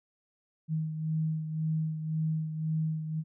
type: beating tone pair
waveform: sine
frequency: 157.5 / 159.4 Hz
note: D#3 / D#3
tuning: +21 / +42 cents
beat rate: 1.9 Hz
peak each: -29 / -37 dBFS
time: 0.68-3.24 s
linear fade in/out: 50 ms
effects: none